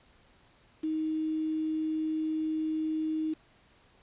sine tone with quantisation, 313.9 Hz, D#4, 15 cents sharp, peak -28 dBFS, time 0.83-3.34 s, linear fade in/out 10 ms, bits 8, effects pink hiss -62 dBFS RMS until 4.02 s + resampled to 8000 Hz

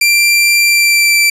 sawtooth tone with pitch glide, 2363 to 2339 Hz, D7 to D7, +10 to -8 cents, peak -4 dBFS, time 0.01-1.3 s, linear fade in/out 5 ms, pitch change -18 cents, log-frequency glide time 0.62-1.18 s, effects resampled to 32000 Hz

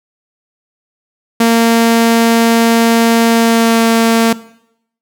sawtooth tone with pitch glide, 230 to 228 Hz, A#3 to A#3, -23 to -38 cents, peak -3 dBFS, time 1.4-4.33 s, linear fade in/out 5 ms, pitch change -15 cents, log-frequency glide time 3.27-3.85 s, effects noise-tail reverb RT60 0.7 s tail -18 dB re dry

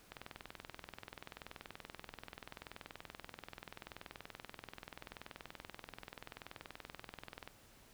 click train, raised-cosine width 0.3 ms, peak -30 dBFS, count 154, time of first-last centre 0.12-7.476 s, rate 20.8 Hz, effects pink hiss -63 dBFS RMS until 7.93 s

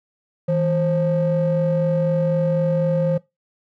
triangle ring-modulated tone, 346 Hz, F4, 16 cents flat, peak -10 dBFS, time 0.48-3.18 s, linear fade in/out 10 ms, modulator 184 Hz, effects noise-tail reverb RT60 0.2 s tail -23 dB re dry + tanh soft clip ceiling -12 dBFS

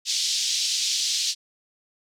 white band-pass noise, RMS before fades -25 dBFS, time 0.05-1.35 s, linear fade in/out 50 ms, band 3400 to 6000 Hz, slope 24 dB/octave, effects none

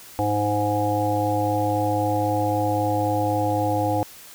harmonic tone, 103.83 Hz, G#2, in tune, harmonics 1 / 3 / 5 / 7 / 8, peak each -26 / -26 / -26 / -26 / -26 dBFS, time 0.19-4.03 s, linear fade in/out 0 ms, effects white hiss -44 dBFS RMS until 4.34 s

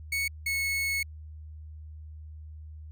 40% pulse tone pair in turn, 2217 / 2198 Hz, C#7 / C#7, 0 / -15 cents, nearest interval unison, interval 15 cents, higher first, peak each -26 dBFS, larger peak neither, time 0.12-0.28 / 0.46-1.03 s, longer second, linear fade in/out 5 ms, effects added 77 Hz sine -41 dBFS peak until 2.91 s

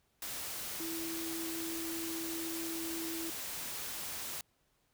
sine tone in noise, 329.6 Hz, E4, in tune, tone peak -39 dBFS, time 0.8-3.3 s, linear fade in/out 2 ms, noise white, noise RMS -41 dBFS, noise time 0.22-4.41 s, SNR -1 dB, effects pink hiss -75 dBFS RMS until 4.93 s

